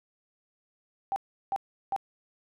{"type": "tone bursts", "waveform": "sine", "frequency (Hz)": 784, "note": "G5", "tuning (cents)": 0, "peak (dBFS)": -26, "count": 3, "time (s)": [1.12, 1.963], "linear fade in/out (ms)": 0, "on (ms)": 41, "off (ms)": 360, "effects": []}